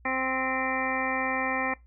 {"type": "harmonic tone with a mistuned harmonic", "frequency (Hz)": 261.6, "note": "C4", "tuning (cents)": 0, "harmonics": [1, 2, 3, 4, 5, 7, 8, 9], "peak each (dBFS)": [-34, -35, -33, -34, -37, -32, -35, -35], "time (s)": [0.05, 1.74], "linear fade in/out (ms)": 5, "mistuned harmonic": 8, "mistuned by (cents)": -28, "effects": ["noise-tail reverb RT60 0.2 s tail -21 dB re dry", "added 60 Hz sine -52 dBFS peak until 1.86 s"]}